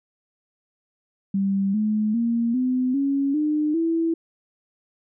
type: tone with pitch steps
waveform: sine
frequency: 196 / 213.7 / 233.1 / 254.2 / 277.2 / 302.3 / 329.6 Hz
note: G3 / G#3 / A#3 / C4 / C#4 / D#4 / E4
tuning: 0 / +50 / 0 / -50 / 0 / -50 / 0 cents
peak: -19 dBFS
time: 1.34-4.14 s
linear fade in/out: 5 ms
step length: 400 ms
effects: none